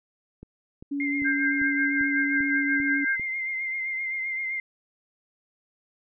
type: click train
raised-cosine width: 3 ms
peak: -29 dBFS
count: 8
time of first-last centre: 0.43-3.197 s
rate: 2.53 Hz
type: tone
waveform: sine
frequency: 283 Hz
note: C#4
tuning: 36 cents sharp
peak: -26 dBFS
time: 0.91-3.05 s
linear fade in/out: 10 ms
type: tone with vibrato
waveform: sine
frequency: 2100 Hz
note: C7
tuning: 6 cents sharp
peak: -27 dBFS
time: 1-4.6 s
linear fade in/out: 2 ms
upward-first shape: triangle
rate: 7.7 Hz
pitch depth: 38 cents each way
type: tone with tremolo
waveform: sine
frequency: 1586 Hz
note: G6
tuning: 20 cents sharp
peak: -22 dBFS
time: 1.24-3.17 s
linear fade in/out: 20 ms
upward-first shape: sine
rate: 5.5 Hz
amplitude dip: 60%
effects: none